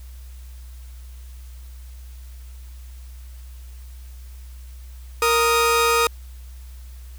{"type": "tone pair together", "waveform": "sawtooth", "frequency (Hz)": [466.2, 1244.6], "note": ["A#4", "D#6"], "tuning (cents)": [0, 0], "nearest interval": "octave + perfect fourth", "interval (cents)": 1700, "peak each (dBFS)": -15, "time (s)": [5.22, 6.07], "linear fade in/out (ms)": 2, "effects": ["added 62 Hz sine -36 dBFS peak until 7.18 s", "white hiss -53 dBFS RMS until 7.18 s"]}